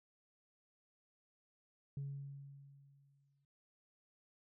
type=tone with exponential decay; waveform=sine; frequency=139.6 Hz; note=C#3; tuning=13 cents sharp; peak=-37 dBFS; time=1.97-3.45 s; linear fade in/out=2 ms; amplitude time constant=320 ms; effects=noise-tail reverb RT60 0.4 s tail -24 dB re dry + tanh soft clip ceiling -37 dBFS

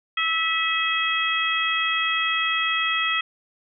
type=harmonic tone with a mistuned harmonic; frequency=653 Hz; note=E5; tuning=17 cents flat; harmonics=2 / 3 / 4 / 5; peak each=-26 / -26 / -26 / -26 dBFS; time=0.17-3.21 s; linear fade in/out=5 ms; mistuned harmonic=4; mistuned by=-31 cents; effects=none

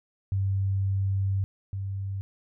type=tone pair in turn; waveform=sine; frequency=97.3 / 97.67 Hz; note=G2 / G2; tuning=-12 / -6 cents; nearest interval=unison; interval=6 cents; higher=second; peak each=-23 / -29 dBFS; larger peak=first; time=0.32-1.44 / 1.73-2.21 s; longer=first; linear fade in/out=0 ms; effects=none

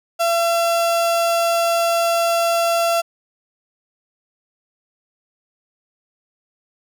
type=tone; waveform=35% pulse; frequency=677 Hz; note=E5; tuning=46 cents sharp; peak=-14 dBFS; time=0.19-3.02 s; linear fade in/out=20 ms; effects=none

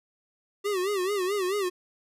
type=tone with vibrato; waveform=square; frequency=387.1 Hz; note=G4; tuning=22 cents flat; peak=-26 dBFS; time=0.64-1.7 s; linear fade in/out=20 ms; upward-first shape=sine; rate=4.6 Hz; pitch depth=130 cents each way; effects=resampled to 32000 Hz

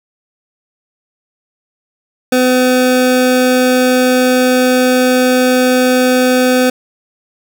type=tone pair together; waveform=square; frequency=253.3 / 506.6 Hz; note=B3 / B4; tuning=+44 / +44 cents; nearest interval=octave; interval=1200 cents; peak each=-12 dBFS; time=2.32-6.7 s; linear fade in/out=5 ms; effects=none

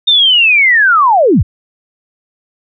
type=linear sweep; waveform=sine; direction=down; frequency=3675 to 46.25 Hz; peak=-5 dBFS; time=0.07-1.43 s; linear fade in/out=10 ms; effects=none

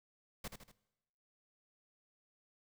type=noise with echo; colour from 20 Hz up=pink; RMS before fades=-43 dBFS; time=0.44-0.48 s; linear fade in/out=5 ms; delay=79 ms; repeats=3; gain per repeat=-6 dB; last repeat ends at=0.717 s; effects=noise-tail reverb RT60 1.0 s tail -21 dB re dry

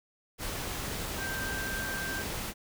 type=tone in noise; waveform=sine; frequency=1571 Hz; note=G6; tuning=3 cents sharp; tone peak=-35 dBFS; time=1.17-2.25 s; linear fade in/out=50 ms; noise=pink; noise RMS=-36 dBFS; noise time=0.38-2.54 s; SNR=-2 dB; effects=none

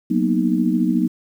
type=chord; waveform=sine; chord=B major seventh; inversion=second; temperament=equal; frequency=185 / 233.1 / 246.9 / 311.1 Hz; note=F#3 / A#3 / B3 / D#4; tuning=0 / 0 / 0 / 0 cents; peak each=-21 dBFS; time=0.1-1.08 s; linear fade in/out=10 ms; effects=8-bit

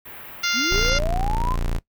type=band-stop noise; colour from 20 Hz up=white; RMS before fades=-39 dBFS; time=0.05-0.9 s; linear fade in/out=10 ms; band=2700 to 15000 Hz; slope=24 dB/octave
type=harmonic tone; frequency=698.5 Hz; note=F5; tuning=in tune; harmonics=2 / 3 / 4 / 5 / 6 / 7 / 8 / 9; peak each=-25 / -27 / -28 / -29 / -30 / -30 / -31 / -32 dBFS; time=0.43-0.99 s; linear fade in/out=10 ms
type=linear sweep; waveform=sine; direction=up; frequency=210 to 1060 Hz; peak=-25 dBFS; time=0.53-1.57 s; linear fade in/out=50 ms
type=tone; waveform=40% pulse; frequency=28.85 Hz; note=A#0; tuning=17 cents flat; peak=-20 dBFS; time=0.71-1.79 s; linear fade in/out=10 ms
effects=noise-tail reverb RT60 0.1 s tail -18 dB re dry

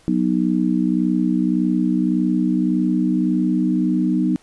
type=chord; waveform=sine; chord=B major; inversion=second; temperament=just; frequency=185.21 / 246.9 / 308.7 Hz; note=F#3 / B3 / D#4; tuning=+2 / 0 / -14 cents; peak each=-20 dBFS; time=0.08-4.36 s; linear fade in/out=0 ms; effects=pink hiss -53 dBFS RMS until 4.42 s + resampled to 24000 Hz

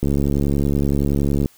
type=click train; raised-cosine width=3 ms; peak=-7 dBFS; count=102; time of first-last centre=0.03-1.459 s; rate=70.7 Hz; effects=white hiss -52 dBFS RMS until 1.57 s

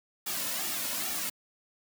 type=noise with flanger; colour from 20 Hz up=white; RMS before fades=-33 dBFS; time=0.26-1.3 s; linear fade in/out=10 ms; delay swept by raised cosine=1.9 to 2.56 ms; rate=2.4 Hz; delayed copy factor=-0.7; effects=high-pass 150 Hz 12 dB/octave

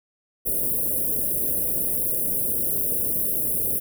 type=band-stop noise; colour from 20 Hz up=white; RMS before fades=-24 dBFS; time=0.45-3.8 s; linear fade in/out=20 ms; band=590 to 10000 Hz; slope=48 dB/octave; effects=none

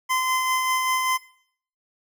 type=tone with tremolo; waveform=25% pulse; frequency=1031 Hz; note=C6; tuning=26 cents flat; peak=-16 dBFS; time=0.09-1.18 s; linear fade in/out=20 ms; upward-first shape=sine; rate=5.1 Hz; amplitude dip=30%; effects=noise-tail reverb RT60 0.6 s tail -19 dB re dry

